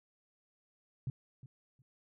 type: tone with echo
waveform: sine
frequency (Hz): 128.7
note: C3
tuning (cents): -28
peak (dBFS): -33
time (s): 1.07-1.1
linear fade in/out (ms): 2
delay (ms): 360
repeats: 2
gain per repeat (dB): -15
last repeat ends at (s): 1.82
effects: none